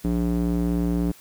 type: tone with band-pass filter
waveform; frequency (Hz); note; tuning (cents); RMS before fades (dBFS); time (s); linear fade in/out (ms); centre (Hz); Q
square; 58.27; A#1; 0; -23; 0.04-1.12; 10; 240; 2
effects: white hiss -50 dBFS RMS until 1.2 s